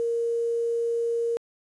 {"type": "tone with quantisation", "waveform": "sine", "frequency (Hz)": 466.2, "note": "A#4", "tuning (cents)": 0, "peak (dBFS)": -23, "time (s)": [0, 1.37], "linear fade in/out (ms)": 0, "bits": 8, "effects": ["resampled to 24000 Hz"]}